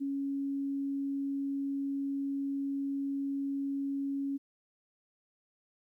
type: tone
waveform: sine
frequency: 277.2 Hz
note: C#4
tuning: in tune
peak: -31 dBFS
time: 0-4.38 s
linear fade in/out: 20 ms
effects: 12-bit